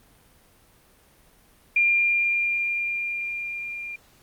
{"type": "tone with level ramp", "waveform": "sine", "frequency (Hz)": 2397, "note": "D7", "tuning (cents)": 35, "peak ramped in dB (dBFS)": [-16, -32], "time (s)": [1.76, 3.96], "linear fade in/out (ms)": 5, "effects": ["pink hiss -57 dBFS RMS until 4.22 s", "Opus 32 kbps"]}